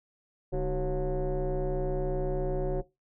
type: tone with frequency modulation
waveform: sine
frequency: 203.5 Hz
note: G#3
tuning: 35 cents flat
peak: -25 dBFS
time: 0.52-2.82 s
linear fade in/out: 20 ms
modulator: 172 Hz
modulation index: 2.2
effects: noise-tail reverb RT60 0.2 s tail -18 dB re dry + tanh soft clip ceiling -24 dBFS